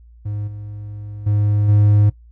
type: tone with level steps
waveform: triangle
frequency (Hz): 103.83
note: G#2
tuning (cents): 0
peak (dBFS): -20 / -27 / -12 / -8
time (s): 0.25-2.1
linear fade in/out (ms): 10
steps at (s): 0.47 / 1.26 / 1.68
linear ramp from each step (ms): 10
effects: noise-tail reverb RT60 0.1 s tail -18 dB re dry + added 58 Hz sine -42 dBFS peak until 2.31 s